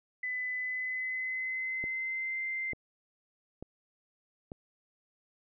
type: tone with pitch glide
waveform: sine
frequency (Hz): 2005 to 2084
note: B6 to C7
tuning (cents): +26 to -7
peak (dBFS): -32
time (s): 0.23-2.73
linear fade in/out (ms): 5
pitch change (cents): +67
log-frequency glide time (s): 0.57-2.44
type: click train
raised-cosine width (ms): 2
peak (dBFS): -28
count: 4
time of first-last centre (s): 1.84-4.519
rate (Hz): 1.12
effects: none